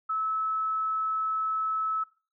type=tone; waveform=sine; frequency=1300 Hz; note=E6; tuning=24 cents flat; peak=-26 dBFS; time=0.09-2.04 s; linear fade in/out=10 ms; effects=noise-tail reverb RT60 0.4 s tail -21 dB re dry